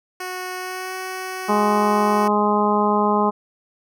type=tone with pitch glide; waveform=10% pulse; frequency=367.4 to 373.4 Hz; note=F#4 to F#4; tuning=-12 to +16 cents; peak=-19 dBFS; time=0.2-2.28 s; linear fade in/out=5 ms; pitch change=+28 cents; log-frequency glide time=0.57-0.95 s
type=harmonic tone; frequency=208.3 Hz; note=G#3; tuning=5 cents sharp; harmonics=1 / 2 / 3 / 4 / 5 / 6; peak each=-21 / -22 / -26 / -22 / -21 / -27 dBFS; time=1.48-3.31 s; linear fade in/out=20 ms
effects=none